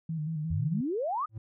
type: tone with vibrato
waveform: sine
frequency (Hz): 157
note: D#3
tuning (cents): +16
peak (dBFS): -30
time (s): 0.09-0.81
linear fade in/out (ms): 5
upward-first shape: square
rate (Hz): 5.6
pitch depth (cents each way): 56
type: exponential sweep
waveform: sine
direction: up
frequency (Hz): 76.9 to 1293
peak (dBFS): -28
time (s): 0.5-1.26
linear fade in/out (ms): 10
type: tone with exponential growth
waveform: triangle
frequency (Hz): 110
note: A2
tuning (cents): 0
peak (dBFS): -30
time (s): 1.29-1.38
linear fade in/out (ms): 5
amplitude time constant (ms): 18
effects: none